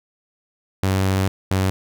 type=tone pair in turn; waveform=sawtooth; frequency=95.6 / 94.88 Hz; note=G2 / F#2; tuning=-43 / +44 cents; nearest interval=unison; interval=13 cents; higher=first; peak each=-13 dBFS; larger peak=neither; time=0.83-1.28 / 1.51-1.7 s; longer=first; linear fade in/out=0 ms; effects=none